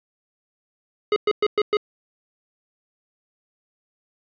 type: tone bursts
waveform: square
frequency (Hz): 418.8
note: G#4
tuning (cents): +15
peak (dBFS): -17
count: 5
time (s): 1.12-1.77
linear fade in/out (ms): 2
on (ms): 42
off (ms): 110
effects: resampled to 11025 Hz + 8-bit